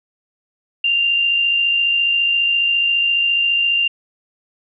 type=tone with amplitude modulation; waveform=sine; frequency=2787 Hz; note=F7; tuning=4 cents flat; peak=-12 dBFS; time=0.84-3.88 s; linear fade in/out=5 ms; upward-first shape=sine; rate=54.6 Hz; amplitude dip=35%; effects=none